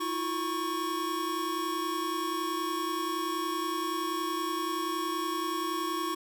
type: tone cluster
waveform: square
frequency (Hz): 323.1 / 353.7 / 1105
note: E4 / F4 / C#6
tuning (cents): -35 / +22 / -6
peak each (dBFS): -36 / -37 / -33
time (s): 0-6.15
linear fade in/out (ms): 10
effects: none